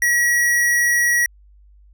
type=tone; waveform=square; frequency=1917 Hz; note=A#6; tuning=48 cents sharp; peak=-15 dBFS; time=0.02-1.26 s; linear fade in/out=2 ms; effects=added 50 Hz sine -46 dBFS peak until 1.93 s